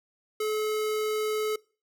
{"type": "tone", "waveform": "square", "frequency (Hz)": 429.6, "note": "A4", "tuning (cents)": -41, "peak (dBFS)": -27, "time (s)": [0.4, 1.56], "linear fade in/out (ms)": 5, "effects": ["noise-tail reverb RT60 0.4 s tail -24 dB re dry"]}